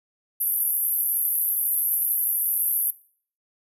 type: band-pass noise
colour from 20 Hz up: white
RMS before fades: -24 dBFS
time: 0.4-2.91 s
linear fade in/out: 10 ms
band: 11000 to 13000 Hz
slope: 96 dB/octave
effects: noise-tail reverb RT60 0.5 s tail -20 dB re dry